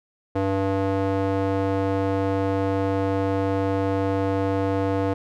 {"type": "tone with band-pass filter", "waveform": "square", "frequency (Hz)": 97.2, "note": "G2", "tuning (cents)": -14, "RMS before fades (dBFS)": -23, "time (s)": [0.35, 5.14], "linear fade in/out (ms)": 10, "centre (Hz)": 510, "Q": 1.1, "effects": []}